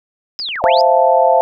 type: linear two-way sweep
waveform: sine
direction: down then up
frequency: 5190 to 537 to 5190 Hz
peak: -20 dBFS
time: 0.39-0.81 s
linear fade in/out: 0 ms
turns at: 0.63 s
type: clicks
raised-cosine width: 0.3 ms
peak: -22 dBFS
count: 5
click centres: 0.398 / 0.488 / 0.557 / 0.642 / 0.775 s
type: chord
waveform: sine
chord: F major seventh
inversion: second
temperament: equal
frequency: 523.3 / 659.3 / 698.5 / 880 Hz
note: C5 / E5 / F5 / A5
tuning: 0 / 0 / 0 / 0 cents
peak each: -14 dBFS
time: 0.64-1.41 s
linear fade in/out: 0 ms
effects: none